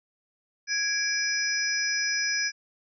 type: tone cluster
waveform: sine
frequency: 1659 / 2339 / 5100 / 5850 Hz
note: G#6 / D7 / D#8 / F#8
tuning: -2 / -8 / +42 / -21 cents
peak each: -29 / -32 / -28 / -34 dBFS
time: 0.67-2.52 s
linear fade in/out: 50 ms
effects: none